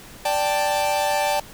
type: chord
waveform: 45% pulse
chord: D suspended fourth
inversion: none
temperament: equal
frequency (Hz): 587.3 / 784 / 880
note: D5 / G5 / A5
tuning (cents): 0 / 0 / 0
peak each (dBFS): -24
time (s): 0.25-1.4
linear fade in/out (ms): 5
effects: pink hiss -43 dBFS RMS until 1.53 s